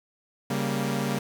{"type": "chord", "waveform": "sawtooth", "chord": "G diminished", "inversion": "second", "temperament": "equal", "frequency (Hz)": [138.59, 196, 233.1], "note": ["Db3", "G3", "Bb3"], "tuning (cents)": [0, 0, 0], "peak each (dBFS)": -26, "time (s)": [0.5, 1.19], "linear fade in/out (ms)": 5, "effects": ["8-bit"]}